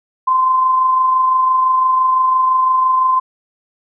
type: tone with amplitude modulation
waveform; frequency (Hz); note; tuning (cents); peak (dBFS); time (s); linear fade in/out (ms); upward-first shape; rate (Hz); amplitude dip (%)
sine; 1035; C6; -19; -9; 0.27-3.2; 10; sine; 25.9; 30
effects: none